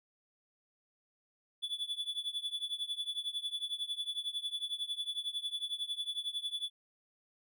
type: tone with tremolo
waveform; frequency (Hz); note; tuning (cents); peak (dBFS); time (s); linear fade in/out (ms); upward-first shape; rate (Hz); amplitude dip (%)
triangle; 3447; A7; -36; -30; 1.62-6.7; 20; triangle; 11; 95
effects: none